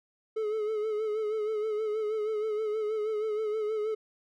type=tone with vibrato; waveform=triangle; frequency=430 Hz; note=A4; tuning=40 cents flat; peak=-26 dBFS; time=0.36-3.95 s; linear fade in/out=10 ms; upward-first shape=sine; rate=6.3 Hz; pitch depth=48 cents each way; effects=none